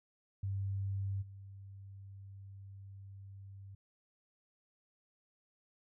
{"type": "tone with level steps", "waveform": "sine", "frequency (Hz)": 98, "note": "G2", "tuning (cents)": 0, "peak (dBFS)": [-34, -48], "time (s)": [0.43, 3.75], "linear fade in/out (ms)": 5, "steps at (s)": 1.21, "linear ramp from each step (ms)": 20, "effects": []}